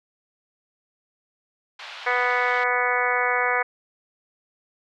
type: band-pass noise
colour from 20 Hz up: white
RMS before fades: -39 dBFS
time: 1.79-2.64 s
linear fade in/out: 5 ms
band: 710 to 3700 Hz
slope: 24 dB/octave
type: harmonic tone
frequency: 246.9 Hz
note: B3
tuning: in tune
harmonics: 2 / 3 / 4 / 5 / 6 / 7 / 8 / 9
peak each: -28 / -28 / -28 / -28 / -28 / -28 / -28 / -28 dBFS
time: 2.06-3.63 s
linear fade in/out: 10 ms
effects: none